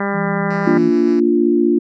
harmonic tone, 199.4 Hz, G3, 30 cents sharp, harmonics 1 / 2 / 3 / 4 / 5 / 6 / 7 / 8 / 9 / 10, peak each -21 / -24 / -26 / -27 / -28 / -29 / -29 / -30 / -31 / -31 dBFS, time 0-0.78 s, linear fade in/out 5 ms
sine tone with vibrato, 167 Hz, E3, 23 cents sharp, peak -21 dBFS, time 0.12-0.92 s, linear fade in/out 50 ms, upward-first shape triangle, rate 9 Hz, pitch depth 11 cents each way
5% pulse tone with tremolo, 166.5 Hz, E3, 18 cents sharp, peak -20 dBFS, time 0.5-1.2 s, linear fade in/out 5 ms, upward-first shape sine, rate 7 Hz, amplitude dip 25%
sine chord, Bb major, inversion none, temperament equal, 233.1 / 293.7 / 349.2 Hz, Bb3 / D4 / F4, 0 / 0 / 0 cents, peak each -17 / -16 / -14 dBFS, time 0.66-1.79 s, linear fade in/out 10 ms
effects resampled to 16000 Hz

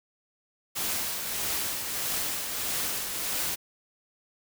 white noise with tremolo, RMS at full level -29 dBFS, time 0.75-3.56 s, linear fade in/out 20 ms, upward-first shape triangle, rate 1.6 Hz, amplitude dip 45%, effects none

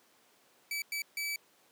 sawtooth tone bursts at uneven times, 2300 Hz, D7, 37 cents flat, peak -30 dBFS, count 3, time 0.71-0.82 / 0.92-1.02 / 1.17-1.36 s, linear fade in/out 2 ms, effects pink hiss -65 dBFS RMS until 1.71 s + high-pass 300 Hz 12 dB/octave

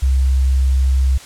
sine tone, 66.1 Hz, C2, 18 cents sharp, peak -11 dBFS, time 0.02-1.18 s, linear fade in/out 10 ms, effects white hiss -38 dBFS RMS until 1.25 s + low-pass 9000 Hz 12 dB/octave

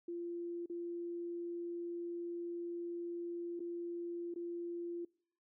sine tone with dropouts, 344.4 Hz, F4, 24 cents flat, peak -39 dBFS, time 0.08-5.05 s, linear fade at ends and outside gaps 5 ms, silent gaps 0.66-0.697 / 3.595-3.602 / 4.341-4.359 s, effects noise-tail reverb RT60 0.6 s tail -25 dB re dry

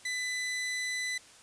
sawtooth tone, 2000 Hz, B6, 21 cents sharp, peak -28 dBFS, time 0.05-1.18 s, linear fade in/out 5 ms, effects white hiss -55 dBFS RMS until 1.42 s + resampled to 22050 Hz

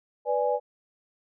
sine chord, G# diminished, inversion first, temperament equal, 493.9 / 587.3 / 830.6 Hz, B4 / D5 / G#5, 0 / 0 / 0 cents, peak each -26 / -27 / -28 dBFS, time 0.25-0.6 s, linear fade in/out 50 ms, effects none

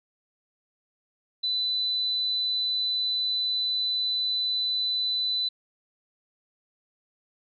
sine tone, 3998 Hz, B7, 20 cents sharp, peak -24 dBFS, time 1.43-5.49 s, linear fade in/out 10 ms, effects none

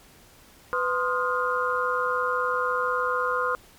sine tone cluster, 499.6 / 1044 / 1242 / 1418 Hz, B4 / C6 / D#6 / F6, +20 / -4 / -3 / +26 cents, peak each -28 dBFS, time 0.73-3.55 s, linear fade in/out 0 ms, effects pink hiss -53 dBFS RMS until 3.78 s + MP3 96 kbps

